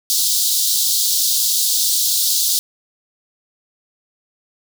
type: high-pass noise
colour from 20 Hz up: pink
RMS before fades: -17 dBFS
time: 0.1-2.59 s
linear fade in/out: 0 ms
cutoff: 3700 Hz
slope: 48 dB/octave
effects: none